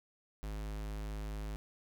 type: tone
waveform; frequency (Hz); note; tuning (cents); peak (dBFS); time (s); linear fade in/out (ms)
square; 52.3; G#1; +13; -39; 0.43-1.56; 0
effects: none